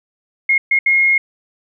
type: tone bursts at uneven times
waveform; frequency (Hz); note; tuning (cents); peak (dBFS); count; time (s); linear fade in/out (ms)
sine; 2150; C7; +47; -10; 3; 0.49-0.58 / 0.71-0.79 / 0.86-1.18; 5
effects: none